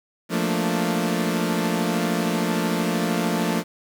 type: chord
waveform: sawtooth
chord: Bb major seventh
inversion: second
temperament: equal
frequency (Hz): 174.61 / 220 / 233.1 / 293.7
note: F3 / A3 / Bb3 / D4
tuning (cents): 0 / 0 / 0 / 0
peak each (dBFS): -21 / -22 / -24 / -25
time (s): 0.29-3.64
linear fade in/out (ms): 50
effects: 8-bit